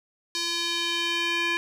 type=tone with band-pass filter sweep; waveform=square; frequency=341.2 Hz; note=F4; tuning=40 cents flat; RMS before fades=-27 dBFS; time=0.35-1.57 s; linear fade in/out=0 ms; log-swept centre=4600 to 2300 Hz; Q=2.2; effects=none